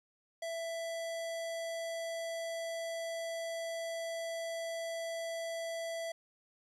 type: tone with low-pass filter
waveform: square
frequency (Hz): 663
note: E5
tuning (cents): +10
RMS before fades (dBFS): -39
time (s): 0.42-6.12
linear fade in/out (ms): 5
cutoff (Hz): 9500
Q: 1
effects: 12-bit